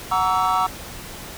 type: chord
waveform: triangle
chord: F# dominant seventh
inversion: none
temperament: equal with one note detuned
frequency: 740 / 932.3 / 1137.3 / 1318.5 Hz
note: F#5 / A#5 / C#6 / E6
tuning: 0 / 0 / +44 / 0 cents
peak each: -21 dBFS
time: 0.11-0.67 s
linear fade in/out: 10 ms
effects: pink hiss -36 dBFS RMS until 1.37 s